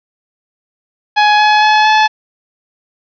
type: tone with pitch steps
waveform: sawtooth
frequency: 839 / 846.8 / 854.7 / 862.6 Hz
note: G#5 / G#5 / G#5 / A5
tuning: +17 / +33 / +49 / -35 cents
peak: -3 dBFS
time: 1.16-2.08 s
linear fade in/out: 20 ms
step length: 230 ms
effects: resampled to 11025 Hz + 7-bit